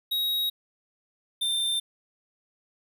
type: tone pair in turn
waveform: square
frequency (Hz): 3800 / 3587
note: A#7 / A7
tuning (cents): +33 / +33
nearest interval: minor second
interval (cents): 100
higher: first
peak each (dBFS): -25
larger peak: neither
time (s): 0.11-0.5 / 1.41-1.8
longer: neither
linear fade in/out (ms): 10
effects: none